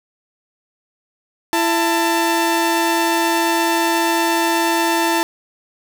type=tone pair together; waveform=sawtooth; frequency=334.8 / 890 Hz; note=E4 / A5; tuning=+27 / +20 cents; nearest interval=octave + perfect fourth; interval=1693 cents; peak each=-14 dBFS; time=1.53-5.23 s; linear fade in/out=0 ms; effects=none